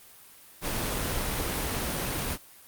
pink noise, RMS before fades -30 dBFS, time 0.61-2.38 s, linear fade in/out 50 ms, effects white hiss -52 dBFS RMS until 2.67 s + Opus 32 kbps

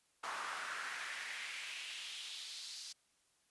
brown noise with high-pass filter sweep, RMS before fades -45 dBFS, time 0.23-2.93 s, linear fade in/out 10 ms, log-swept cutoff 1100 to 4900 Hz, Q 2.6, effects white hiss -75 dBFS RMS until 3.5 s + resampled to 24000 Hz

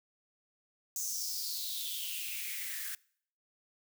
blue noise with high-pass filter sweep, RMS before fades -38 dBFS, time 0.96-2.95 s, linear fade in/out 2 ms, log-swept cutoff 6600 to 1600 Hz, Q 6, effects noise-tail reverb RT60 0.6 s tail -24 dB re dry

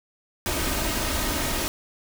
pink noise with comb filter, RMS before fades -26 dBFS, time 0.46-1.68 s, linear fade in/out 0 ms, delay 3.2 ms, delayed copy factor +0.5, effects none

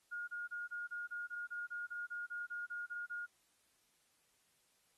sine tone bursts, 1428 Hz, F6, 38 cents sharp, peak -40 dBFS, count 16, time 0.11-3.265 s, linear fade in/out 20 ms, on 170 ms, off 29 ms, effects white hiss -75 dBFS RMS until 4.97 s + AAC 32 kbps

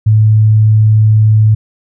sine tone, 108.3 Hz, A2, 27 cents flat, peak -4 dBFS, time 0.06-1.55 s, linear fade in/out 10 ms, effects none

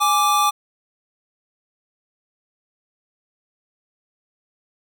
square tone pair together, 830.6 / 1174.7 Hz, G#5 / D6, 0 / 0 cents, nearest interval tritone, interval 600 cents, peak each -21 / -17 dBFS, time 0-0.51 s, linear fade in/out 20 ms, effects none

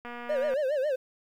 click train, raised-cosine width 0.5 ms, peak -26 dBFS, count 118, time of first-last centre 0.05-0.537 s, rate 240 Hz
triangle tone with vibrato, 561 Hz, C#5, 21 cents sharp, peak -23 dBFS, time 0.29-0.96 s, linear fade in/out 10 ms, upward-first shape sine, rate 7.3 Hz, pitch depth 160 cents each way
effects 10-bit

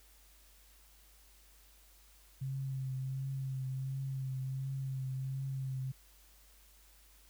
sine tone with vibrato, 133.1 Hz, C3, 30 cents sharp, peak -35 dBFS, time 2.41-5.92 s, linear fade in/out 10 ms, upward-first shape triangle, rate 1.4 Hz, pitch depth 30 cents each way, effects added 50 Hz sine -62 dBFS peak until 7.29 s + white hiss -64 dBFS RMS until 7.29 s

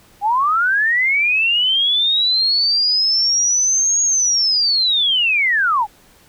sine linear two-way sweep, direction up then down, 784 to 6660 to 784 Hz, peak -13 dBFS, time 0.21-5.87 s, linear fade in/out 50 ms, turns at 4.02 s, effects pink hiss -50 dBFS RMS until 6.28 s

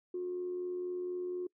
sine tone with amplitude modulation, 360 Hz, F#4, 47 cents flat, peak -32 dBFS, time 0.14-1.47 s, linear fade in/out 5 ms, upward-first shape sine, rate 84.1 Hz, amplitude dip 35%, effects noise-tail reverb RT60 0.1 s tail -25 dB re dry + tanh soft clip ceiling -29 dBFS

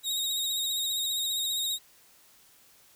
sawtooth tone with vibrato, 3757 Hz, A#7, 13 cents sharp, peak -25 dBFS, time 0.03-1.79 s, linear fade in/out 50 ms, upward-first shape sine, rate 15 Hz, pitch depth 37 cents each way, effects white hiss -59 dBFS RMS until 2.95 s

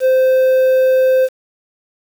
triangle tone with quantisation, 519 Hz, C5, 14 cents flat, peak -7 dBFS, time 0-1.29 s, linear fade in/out 50 ms, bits 6, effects none

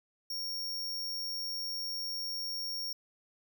45% pulse tone, 5550 Hz, F8, 12 cents flat, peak -35 dBFS, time 0.3-2.93 s, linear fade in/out 5 ms, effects none

